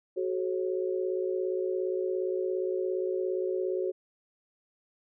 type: tone cluster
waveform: sine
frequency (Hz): 372.2 / 429.5 / 542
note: F#4 / A4 / C#5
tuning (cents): +10 / -42 / -39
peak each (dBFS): -29 / -35 / -35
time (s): 0.16-3.92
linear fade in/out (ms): 20
effects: none